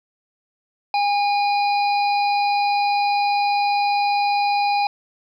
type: harmonic tone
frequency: 815 Hz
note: G#5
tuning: 33 cents flat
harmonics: 1 / 3 / 5 / 6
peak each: -17 / -27 / -31 / -33 dBFS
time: 0.94-4.87 s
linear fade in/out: 2 ms
effects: 9-bit